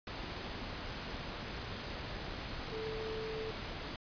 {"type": "tone in noise", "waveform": "sine", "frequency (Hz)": 440, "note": "A4", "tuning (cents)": 0, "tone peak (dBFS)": -39, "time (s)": [2.72, 3.51], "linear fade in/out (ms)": 2, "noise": "pink", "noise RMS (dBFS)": -42, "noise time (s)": [0.07, 3.96], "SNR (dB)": 0, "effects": ["resampled to 11025 Hz"]}